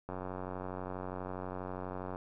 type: click train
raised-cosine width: 1 ms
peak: -26 dBFS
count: 192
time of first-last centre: 0.09-2.159 s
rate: 92.3 Hz
effects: none